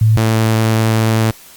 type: tone pair in turn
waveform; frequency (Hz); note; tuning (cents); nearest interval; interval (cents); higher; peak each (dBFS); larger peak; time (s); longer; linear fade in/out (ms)
sine / sawtooth; 110 / 111.21; A2 / A2; 0 / +19; unison; 19; second; -7; neither; 0.01-0.17 / 0.17-1.31; second; 5
effects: white hiss -40 dBFS RMS until 1.56 s + Opus 48 kbps